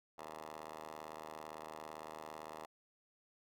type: ring-modulated tone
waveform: 10% pulse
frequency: 77.78 Hz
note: D#2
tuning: in tune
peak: -36 dBFS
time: 0.18-2.66 s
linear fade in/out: 5 ms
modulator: 752 Hz
effects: none